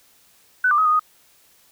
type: tone with pitch steps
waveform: sine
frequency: 1499 / 1189 / 1268 / 1232 / 1246 Hz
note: F#6 / D6 / D#6 / D#6 / D#6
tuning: +22 / +21 / +32 / -17 / +2 cents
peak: -14 dBFS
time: 0.64-0.995 s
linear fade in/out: 5 ms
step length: 71 ms
effects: white hiss -56 dBFS RMS until 1.71 s